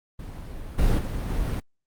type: noise with level steps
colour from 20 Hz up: brown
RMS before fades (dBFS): -36 / -21 / -28 / -26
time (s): 0.19-1.6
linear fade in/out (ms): 5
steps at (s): 0.78 / 0.98 / 1.28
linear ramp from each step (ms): 10
effects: Opus 32 kbps